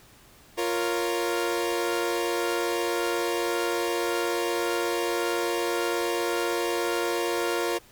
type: chord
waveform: sawtooth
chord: Bb minor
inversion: second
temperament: equal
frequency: 349.2 / 466.2 / 554.4 Hz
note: F4 / Bb4 / Db5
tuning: 0 / 0 / 0 cents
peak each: -24 / -25 / -29 dBFS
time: 0.57-7.79 s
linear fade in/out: 20 ms
effects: pink hiss -54 dBFS RMS until 7.91 s